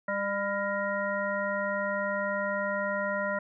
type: harmonic tone with a mistuned harmonic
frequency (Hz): 200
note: G3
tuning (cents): +35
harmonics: 1 / 3 / 5 / 7 / 9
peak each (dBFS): -37 / -31 / -36 / -34 / -35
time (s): 0.08-3.39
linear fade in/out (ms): 5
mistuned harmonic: 9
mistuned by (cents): +72
effects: none